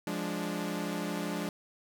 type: chord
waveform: sawtooth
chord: D diminished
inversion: first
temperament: equal with one note detuned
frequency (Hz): 175.12 / 207.7 / 293.7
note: F3 / Ab3 / D4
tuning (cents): +5 / 0 / 0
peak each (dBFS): -33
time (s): 0.07-1.49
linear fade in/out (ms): 2
effects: 11-bit